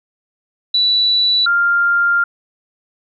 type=tone pair in turn; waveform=sine; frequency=3951 / 1396.9 Hz; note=B7 / F6; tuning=0 / 0 cents; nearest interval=octave + tritone; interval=1800 cents; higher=first; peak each=-11 dBFS; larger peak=neither; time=0.74-1.46 / 1.46-2.24 s; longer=second; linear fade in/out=5 ms; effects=none